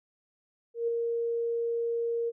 sine tone with ADSR envelope, 466.2 Hz, A#4, in tune, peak -24 dBFS, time 0.74-2.32 s, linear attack 140 ms, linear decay 4 ms, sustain -3 dB, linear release 37 ms, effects none

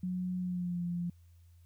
sine tone with pitch glide, 182.1 to 173.78 Hz, F#3 to F3, -27 to -8 cents, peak -32 dBFS, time 0.03-1.1 s, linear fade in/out 5 ms, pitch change -81 cents, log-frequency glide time 0.39-0.83 s, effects added 85 Hz sine -56 dBFS peak until 1.65 s + white hiss -75 dBFS RMS until 1.65 s

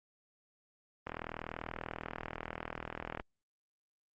click train, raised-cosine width 0.5 ms, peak -23 dBFS, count 87, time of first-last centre 1.07-3.199 s, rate 40.4 Hz, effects Opus 24 kbps

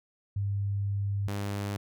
sine / sawtooth tone pair in turn, 100 / 100.93 Hz, G2 / G#2, +35 / -49 cents, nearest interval unison, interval 16 cents, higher second, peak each -27 dBFS, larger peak neither, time 0.36-1.28 / 1.28-1.77 s, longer first, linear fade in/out 5 ms, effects none

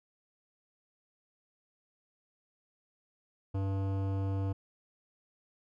sine tone with hard clipping, 97.2 Hz, G2, 14 cents flat, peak -32 dBFS, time 3.54-4.53 s, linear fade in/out 10 ms, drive 16 dB, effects none

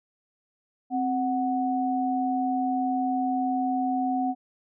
sine tone pair together, 261.6 / 740 Hz, C4 / F#5, 0 / 0 cents, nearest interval octave + tritone, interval 1800 cents, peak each -26 dBFS, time 0.9-4.35 s, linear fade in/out 50 ms, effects none

